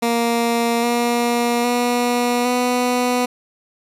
15% pulse tone with pitch steps, 234 / 238.4 / 242.8 / 247.3 Hz, A#3 / A#3 / B3 / B3, +7 / +39 / -29 / +3 cents, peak -10 dBFS, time 0.02-3.26 s, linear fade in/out 10 ms, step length 810 ms, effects resampled to 32000 Hz

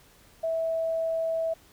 sine tone, 653 Hz, E5, 17 cents flat, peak -25 dBFS, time 0.43-1.54 s, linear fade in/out 10 ms, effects pink hiss -57 dBFS RMS until 1.72 s

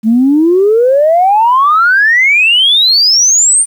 sine exponential sweep, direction up, 212.7 to 9180 Hz, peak -4 dBFS, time 0.03-3.66 s, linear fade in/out 50 ms, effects tanh soft clip ceiling 0 dBFS + 7-bit

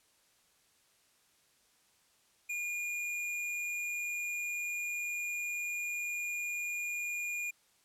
square tone, 2427 Hz, D#7, 44 cents flat, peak -35 dBFS, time 2.49-7.51 s, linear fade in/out 10 ms, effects white hiss -69 dBFS RMS until 7.84 s + low-pass 11000 Hz 12 dB/octave

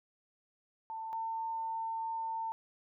sine tone pair in turn, 892 / 900.8 Hz, A5 / A5, +23 / +40 cents, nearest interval unison, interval 17 cents, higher second, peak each -38 / -34 dBFS, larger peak second, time 0.9-1.13 / 1.13-2.52 s, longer second, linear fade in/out 0 ms, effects none

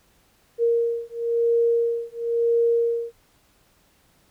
sine beating tone pair, 466.2 / 467.18 Hz, A#4 / A#4, 0 / +4 cents, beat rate 0.98 Hz, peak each -22 dBFS, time 0.58-3.13 s, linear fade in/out 50 ms, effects pink hiss -61 dBFS RMS until 4.3 s

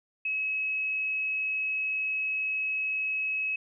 sine tone, 2567 Hz, E7, 47 cents flat, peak -27 dBFS, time 0.25-3.56 s, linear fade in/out 5 ms, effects none

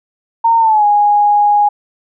sine tone with pitch glide, 917 to 826.4 Hz, A#5 to G#5, -29 to -9 cents, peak -7 dBFS, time 0.44-1.69 s, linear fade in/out 10 ms, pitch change -180 cents, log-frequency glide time 0.59-0.85 s, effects none

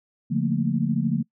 sine chord, Bb major seventh, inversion first, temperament equal with one note detuned, 143.15 / 174.61 / 220 / 233.1 Hz, D3 / F3 / A3 / Bb3, -44 / 0 / 0 / 0 cents, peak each -26 dBFS, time 0.3-1.23 s, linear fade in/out 20 ms, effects noise-tail reverb RT60 0.1 s tail -24 dB re dry

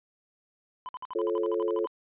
triangle tone bursts, 1009 Hz, B5, 37 cents sharp, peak -33 dBFS, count 13, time 0.86-1.872 s, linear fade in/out 0 ms, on 28 ms, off 54 ms
sine chord, F augmented, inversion none, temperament just, 349.2 / 436.5 / 545.7 Hz, F4 / A4 / C#5, 0 / -14 / -27 cents, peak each -30 / -28 / -34 dBFS, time 1.15-1.86 s, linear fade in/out 5 ms
effects resampled to 8000 Hz

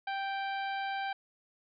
harmonic tone, 784 Hz, G5, in tune, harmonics 1 / 2 / 3 / 4 / 5 / 6, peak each -34 / -39 / -44 / -47 / -51 / -55 dBFS, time 0.07-1.13 s, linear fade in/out 5 ms, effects none

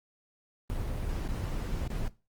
brown noise with dropouts, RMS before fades -33 dBFS, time 0.7-2.08 s, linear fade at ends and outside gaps 0 ms, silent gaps 1.278-1.289 / 1.877-1.902 s, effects noise-tail reverb RT60 0.3 s tail -19 dB re dry + Opus 24 kbps

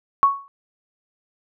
sine tone with exponential decay, 1110 Hz, C#6, 2 cents sharp, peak -8 dBFS, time 0.23-0.48 s, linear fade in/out 0 ms, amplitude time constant 53 ms, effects none

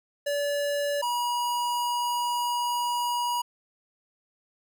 square tone pair in turn, 575 / 964.4 Hz, D5 / B5, -37 / -41 cents, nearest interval major sixth, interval 896 cents, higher second, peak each -26 dBFS, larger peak neither, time 0.26-1.02 / 1.02-3.42 s, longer second, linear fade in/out 10 ms, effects none

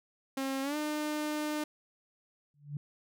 sawtooth tone with pitch glide, 268.9 to 301.8 Hz, C4 to D4, +47 to +47 cents, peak -28 dBFS, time 0.37-1.64 s, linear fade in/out 5 ms, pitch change +200 cents, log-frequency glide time 0.62-0.76 s
sine tone with exponential growth, 145.3 Hz, D3, 18 cents flat, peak -31 dBFS, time 2.54-2.77 s, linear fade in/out 2 ms, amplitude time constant 50 ms
effects none

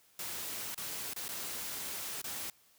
white noise with dropouts, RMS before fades -40 dBFS, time 0.19-2.5 s, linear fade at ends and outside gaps 2 ms, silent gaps 0.746-0.777 / 1.135-1.162 / 1.282-1.289 / 2.217-2.241 s, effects white hiss -66 dBFS RMS until 2.78 s + high-pass 60 Hz 12 dB/octave

